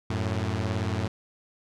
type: beating tone pair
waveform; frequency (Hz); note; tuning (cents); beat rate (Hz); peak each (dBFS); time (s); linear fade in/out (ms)
sawtooth; 92.5 / 110.5; F#2 / A2; 0 / +8; 18; -25; 0.1-1.08; 5
effects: low-pass 6000 Hz 12 dB/octave